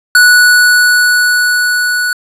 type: tone with level ramp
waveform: square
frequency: 1474 Hz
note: F#6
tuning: 7 cents flat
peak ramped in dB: -3 to -12 dBFS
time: 0.15-2.13 s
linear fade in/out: 2 ms
effects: resampled to 32000 Hz + 7-bit